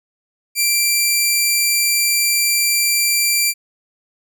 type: tone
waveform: 10% pulse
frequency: 2356 Hz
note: D7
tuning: 5 cents sharp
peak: -5 dBFS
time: 0.55-3.54 s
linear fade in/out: 50 ms
effects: none